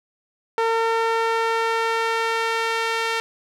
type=tone with band-pass filter sweep; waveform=sawtooth; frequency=454.3 Hz; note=A#4; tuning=45 cents flat; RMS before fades=-22 dBFS; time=0.58-3.2 s; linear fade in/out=0 ms; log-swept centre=940 to 2300 Hz; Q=0.77; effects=none